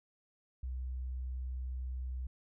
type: tone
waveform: sine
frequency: 63.5 Hz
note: B1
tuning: 49 cents sharp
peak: -36 dBFS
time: 0.63-2.27 s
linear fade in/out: 5 ms
effects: none